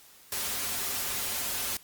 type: noise with comb filter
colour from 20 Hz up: white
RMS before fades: -32 dBFS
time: 0.32-1.77 s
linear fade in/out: 2 ms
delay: 6.2 ms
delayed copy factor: -0.85
effects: white hiss -55 dBFS RMS until 1.83 s + Opus 48 kbps